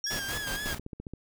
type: tone with exponential decay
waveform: sine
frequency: 5588 Hz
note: F8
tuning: in tune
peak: -28 dBFS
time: 0.04-0.55 s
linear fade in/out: 1 ms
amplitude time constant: 110 ms
type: tone with vibrato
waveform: sawtooth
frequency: 1644 Hz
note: G#6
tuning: 18 cents flat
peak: -30 dBFS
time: 0.06-0.74 s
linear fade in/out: 10 ms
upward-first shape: sine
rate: 3.9 Hz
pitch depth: 66 cents each way
type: noise with tremolo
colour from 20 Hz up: pink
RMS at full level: -35 dBFS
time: 0.1-0.79 s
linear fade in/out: 10 ms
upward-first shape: square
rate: 5.4 Hz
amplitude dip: 60%
type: click train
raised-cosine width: 3 ms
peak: -26 dBFS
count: 8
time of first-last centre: 0.66-1.136 s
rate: 14.7 Hz
effects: none